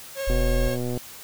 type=tone with vibrato; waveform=45% pulse; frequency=544 Hz; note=C#5; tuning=33 cents flat; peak=-27 dBFS; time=0.15-0.78 s; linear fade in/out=50 ms; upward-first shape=sine; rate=19 Hz; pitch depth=17 cents each way
type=tone; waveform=sine; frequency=41.2 Hz; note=E1; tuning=in tune; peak=-20 dBFS; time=0.27-0.69 s; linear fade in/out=10 ms
type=click train; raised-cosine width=2 ms; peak=-17 dBFS; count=84; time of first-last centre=0.3-0.975 s; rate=123 Hz
effects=white hiss -42 dBFS RMS until 1.23 s